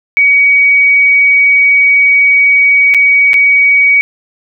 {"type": "tone with dropouts", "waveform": "sine", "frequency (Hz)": 2258, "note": "C#7", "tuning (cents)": 31, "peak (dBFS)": -4, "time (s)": [0.17, 4.01], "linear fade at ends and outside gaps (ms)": 0, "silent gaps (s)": [[2.94, 2.946], [3.333, 3.341]], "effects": []}